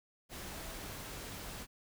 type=tone in noise; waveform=sine; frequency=654 Hz; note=E5; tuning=14 cents flat; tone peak=-54 dBFS; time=0.5-0.76 s; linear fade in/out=50 ms; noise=pink; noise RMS=-45 dBFS; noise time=0.29-1.67 s; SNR=-12 dB; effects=none